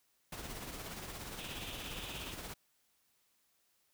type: noise with tremolo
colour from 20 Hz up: pink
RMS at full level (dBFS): -43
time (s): 0.32-2.54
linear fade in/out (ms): 5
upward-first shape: triangle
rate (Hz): 17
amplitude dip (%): 50
type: band-pass noise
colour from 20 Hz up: white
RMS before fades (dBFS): -49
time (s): 1.38-2.33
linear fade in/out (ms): 10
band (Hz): 2400 to 3700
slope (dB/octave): 96
effects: white hiss -75 dBFS RMS until 3.93 s